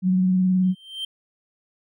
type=tone with vibrato; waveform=sine; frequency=185 Hz; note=F#3; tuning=in tune; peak=-16 dBFS; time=0.02-0.75 s; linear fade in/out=50 ms; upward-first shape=sine; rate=19 Hz; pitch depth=26 cents each way
type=tone with exponential growth; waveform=triangle; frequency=3136 Hz; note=G7; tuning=in tune; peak=-23 dBFS; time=0.63-1.05 s; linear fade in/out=5 ms; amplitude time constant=91 ms
effects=none